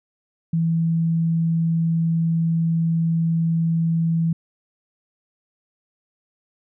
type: tone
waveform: sine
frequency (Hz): 164.81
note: E3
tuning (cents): 0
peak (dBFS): -17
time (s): 0.53-4.33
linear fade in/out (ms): 5
effects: none